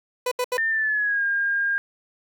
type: tone bursts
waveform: 30% pulse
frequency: 498.1 Hz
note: B4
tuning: 15 cents sharp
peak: -19 dBFS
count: 3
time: 0.26-0.573 s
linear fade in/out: 5 ms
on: 55 ms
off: 74 ms
type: tone with pitch glide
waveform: sine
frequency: 1800 to 1612.9 Hz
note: A6 to G6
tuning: +39 to +49 cents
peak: -20 dBFS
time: 0.58-1.78 s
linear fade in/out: 0 ms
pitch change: -190 cents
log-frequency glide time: 0.69-1.24 s
effects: none